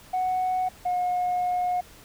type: tone pair in turn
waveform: sine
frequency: 740 / 720.6 Hz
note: F#5 / F#5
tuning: 0 / -46 cents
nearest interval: unison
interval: 46 cents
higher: first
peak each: -21 dBFS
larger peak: neither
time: 0.13-0.69 / 0.85-1.81 s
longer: second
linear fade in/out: 10 ms
effects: tanh soft clip ceiling -20 dBFS + pink hiss -50 dBFS RMS until 2.04 s